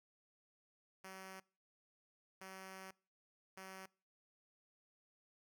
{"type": "tone bursts at uneven times", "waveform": "5% pulse", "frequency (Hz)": 190, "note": "F#3", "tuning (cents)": 46, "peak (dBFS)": -39, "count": 3, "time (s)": [[1.04, 1.4], [2.41, 2.91], [3.57, 3.86]], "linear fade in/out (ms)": 5, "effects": ["noise-tail reverb RT60 0.4 s tail -24 dB re dry"]}